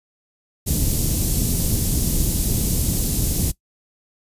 pink band-stop noise, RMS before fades -20 dBFS, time 0.66-3.52 s, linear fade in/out 20 ms, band 250 to 7500 Hz, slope 12 dB/octave, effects noise-tail reverb RT60 0.1 s tail -19 dB re dry + resampled to 32000 Hz

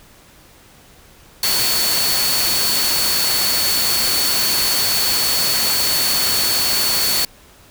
sine tone in noise, 4435 Hz, C#8, in tune, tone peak -19 dBFS, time 1.43-7.25 s, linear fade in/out 2 ms, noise white, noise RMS -19 dBFS, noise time 1.43-7.25 s, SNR -3 dB, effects pink hiss -47 dBFS RMS until 7.7 s

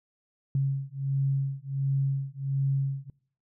sine beating tone pair, 136.2 / 137.6 Hz, C#3 / C#3, -30 / -12 cents, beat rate 1.4 Hz, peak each -28 / -28 dBFS, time 0.55-3.1 s, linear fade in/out 2 ms, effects noise-tail reverb RT60 0.6 s tail -24 dB re dry

